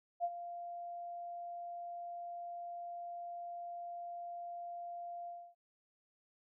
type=tone with ADSR envelope; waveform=sine; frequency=695 Hz; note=F5; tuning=9 cents flat; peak=-30 dBFS; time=0.2-5.55 s; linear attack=41 ms; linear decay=48 ms; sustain=-12 dB; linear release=280 ms; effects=none